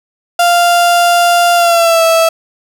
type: tone with pitch glide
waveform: 35% pulse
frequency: 696 to 656.9 Hz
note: F5 to E5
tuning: -6 to -6 cents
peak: -5 dBFS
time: 0.39-2.29 s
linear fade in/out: 5 ms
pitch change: -100 cents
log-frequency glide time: 1.55-2.03 s
effects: none